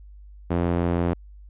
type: tone with band-pass filter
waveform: sawtooth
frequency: 86.4 Hz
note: F2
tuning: 18 cents flat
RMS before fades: -23 dBFS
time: 0.5-1.14 s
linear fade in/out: 10 ms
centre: 360 Hz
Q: 0.58
effects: added 50 Hz sine -42 dBFS peak until 1.49 s + resampled to 8000 Hz